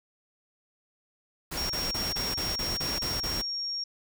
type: noise bursts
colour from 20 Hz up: pink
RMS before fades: -34 dBFS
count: 9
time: 1.51-3.42 s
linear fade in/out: 10 ms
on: 190 ms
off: 25 ms
type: tone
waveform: sine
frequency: 5560 Hz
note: F8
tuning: 9 cents flat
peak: -30 dBFS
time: 1.57-3.84 s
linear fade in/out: 5 ms
effects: none